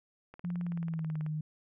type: click train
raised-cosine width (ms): 0.5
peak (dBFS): -34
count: 18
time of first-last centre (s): 0.34-1.264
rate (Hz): 18.4
type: tone with pitch glide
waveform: sine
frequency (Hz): 174.9 to 154.03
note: F3 to D#3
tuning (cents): +3 to -17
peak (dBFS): -32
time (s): 0.44-1.41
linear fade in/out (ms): 5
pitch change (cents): -220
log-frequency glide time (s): 0.63-1.19
effects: none